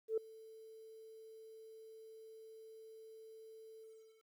sine tone with ADSR envelope, 442.8 Hz, A4, 11 cents sharp, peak -30 dBFS, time 0.08-4.26 s, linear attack 95 ms, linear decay 4 ms, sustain -23 dB, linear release 430 ms, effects tanh soft clip ceiling -26 dBFS + 12-bit

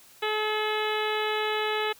harmonic tone with a mistuned harmonic, 428.5 Hz, A4, 46 cents flat, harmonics 1 / 2 / 3 / 4 / 5 / 6 / 7 / 8 / 9, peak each -29 / -32 / -34 / -35 / -36 / -37 / -37 / -38 / -39 dBFS, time 0.22-1.93 s, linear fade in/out 10 ms, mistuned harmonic 9, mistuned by +23 cents, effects white hiss -54 dBFS RMS until 1.99 s

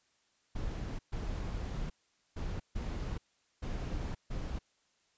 brown noise bursts at uneven times, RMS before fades -37 dBFS, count 6, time 0.55-0.99 / 1.12-1.9 / 2.36-2.6 / 2.75-3.18 / 3.62-4.15 / 4.3-4.59 s, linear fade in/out 10 ms, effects white hiss -73 dBFS RMS until 5.17 s + resampled to 16000 Hz

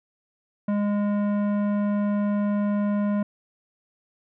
sine tone with tanh clipping, 205.3 Hz, G#3, 20 cents flat, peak -23 dBFS, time 0.68-3.23 s, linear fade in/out 5 ms, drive 14 dB, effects none

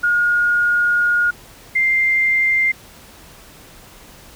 sine tone pair in turn, 1432 / 2096 Hz, F6 / C7, +43 / +2 cents, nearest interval perfect fifth, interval 659 cents, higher second, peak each -13 dBFS, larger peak neither, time 0.03-1.31 / 1.75-2.72 s, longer first, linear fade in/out 10 ms, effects pink hiss -43 dBFS RMS until 4.35 s

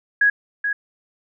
sine tone with echo, 1661.2 Hz, G#6, in tune, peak -12 dBFS, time 0.21-0.3 s, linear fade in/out 5 ms, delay 430 ms, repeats 1, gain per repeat -7 dB, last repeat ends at 0.73 s, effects none

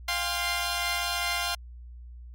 10% pulse chord, F suspended second, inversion none, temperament equal with one note detuned, 698.5 / 801.4 / 1046.5 Hz, F5 / G5 / C6, 0 / +38 / 0 cents, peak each -21 / -26 / -23 dBFS, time 0.08-1.55 s, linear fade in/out 5 ms, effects added 60 Hz sine -41 dBFS peak until 2.34 s + MP3 64 kbps

